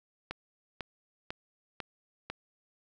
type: click train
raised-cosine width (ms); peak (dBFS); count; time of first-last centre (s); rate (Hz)
0.3; -20; 5; 0.31-2.3; 2.01
effects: none